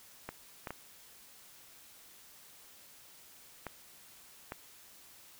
clicks, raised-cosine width 0.5 ms, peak -24 dBFS, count 5, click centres 0.29 / 0.672 / 0.706 / 3.667 / 4.521 s, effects white hiss -57 dBFS RMS until 5.39 s

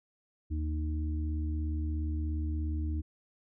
harmonic tone, 77 Hz, D#2, 17 cents flat, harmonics 1 / 3 / 4, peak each -30 / -45 / -40 dBFS, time 0.5-3.02 s, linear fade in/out 20 ms, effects none

